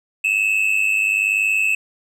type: tone pair together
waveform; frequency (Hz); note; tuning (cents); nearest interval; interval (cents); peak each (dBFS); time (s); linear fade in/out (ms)
triangle; 2561 / 2662; D#7 / E7; +49 / +16; minor second; 67; -17; 0.24-1.75; 5
effects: none